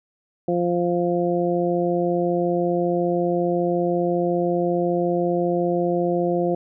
harmonic tone, 174.61 Hz, F3, in tune, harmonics 1 / 2 / 3 / 4, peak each -25 / -22 / -24 / -27 dBFS, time 0.48-6.55 s, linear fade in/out 5 ms, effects none

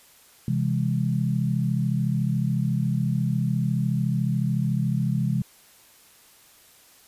sine chord, C augmented, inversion none, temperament equal with one note detuned, 130.81 / 164.81 / 204.4 Hz, C3 / E3 / G#3, 0 / 0 / -27 cents, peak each -24 / -26 / -27 dBFS, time 0.48-5.42 s, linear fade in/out 2 ms, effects white hiss -54 dBFS RMS until 7.07 s + resampled to 32000 Hz

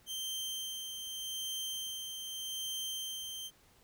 sawtooth tone with tremolo, 3136 Hz, G7, in tune, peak -33 dBFS, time 0.06-3.51 s, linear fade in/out 50 ms, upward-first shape sine, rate 0.83 Hz, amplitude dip 40%, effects pink hiss -65 dBFS RMS until 3.83 s

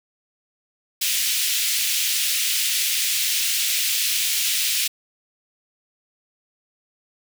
pink high-pass noise, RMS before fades -22 dBFS, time 1.01-4.88 s, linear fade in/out 10 ms, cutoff 2500 Hz, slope 24 dB/octave, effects none

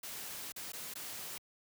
white noise with dropouts, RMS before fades -44 dBFS, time 0.03-1.38 s, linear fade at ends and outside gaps 5 ms, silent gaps 0.522-0.561 / 0.721-0.732 / 0.939-0.954 s, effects high-pass 80 Hz 12 dB/octave

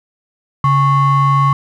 triangle ring-modulated tone, 482.1 Hz, B4, 42 cents flat, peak -4 dBFS, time 0.64-1.53 s, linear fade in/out 2 ms, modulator 621 Hz, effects none

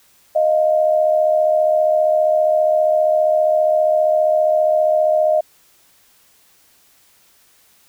sine tone pair together, 621 / 696 Hz, D#5 / F5, -3 / -6 cents, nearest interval major second, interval 197 cents, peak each -13 / -19 dBFS, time 0.35-5.41 s, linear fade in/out 10 ms, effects white hiss -54 dBFS RMS until 7.88 s

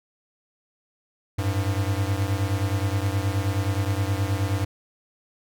square beating tone pair, 95.6 / 105.1 Hz, G2 / G#2, -43 / +21 cents, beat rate 9.5 Hz, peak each -25 / -27 dBFS, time 1.38-4.65 s, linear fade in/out 10 ms, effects none

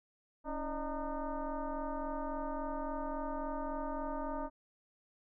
sine tone with frequency modulation, 320.8 Hz, E4, 47 cents flat, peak -35 dBFS, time 0.44-4.5 s, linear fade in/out 50 ms, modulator 299 Hz, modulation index 2.7, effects none

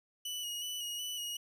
sawtooth tone with vibrato, 2929 Hz, F#7, 18 cents flat, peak -34 dBFS, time 0.25-1.37 s, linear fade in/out 5 ms, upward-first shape square, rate 2.7 Hz, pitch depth 26 cents each way, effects none

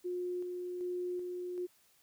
sine tone with tremolo, 358.3 Hz, F4, 44 cents sharp, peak -34 dBFS, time 0.04-1.67 s, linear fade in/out 20 ms, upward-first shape square, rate 1.3 Hz, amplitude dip 30%, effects white hiss -68 dBFS RMS until 2.02 s

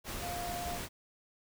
sine tone in noise, 702 Hz, F5, 9 cents sharp, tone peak -38 dBFS, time 0.2-0.8 s, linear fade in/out 50 ms, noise pink, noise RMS -40 dBFS, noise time 0.04-0.89 s, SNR -1 dB, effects none

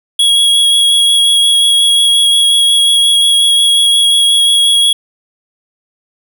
square tone with vibrato, 3322 Hz, G#7, in tune, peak -7 dBFS, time 0.19-4.93 s, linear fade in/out 5 ms, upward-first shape sine, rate 5.6 Hz, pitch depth 12 cents each way, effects 8-bit

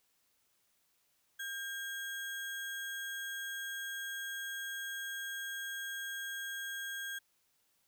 sine tone with sample-and-hold, 1600 Hz, G6, 35 cents sharp, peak -38 dBFS, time 1.39-7.19 s, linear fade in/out 10 ms, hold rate 4900 Hz, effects white hiss -75 dBFS RMS until 7.87 s

